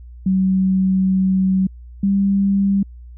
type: tone pair in turn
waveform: sine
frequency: 189 / 197.37 Hz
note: F#3 / G3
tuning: +37 / +12 cents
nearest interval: minor second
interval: 75 cents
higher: second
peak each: -13 dBFS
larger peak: neither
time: 0.26-1.67 / 2.03-2.83 s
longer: first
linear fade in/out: 5 ms
effects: added 60 Hz sine -35 dBFS peak until 3.17 s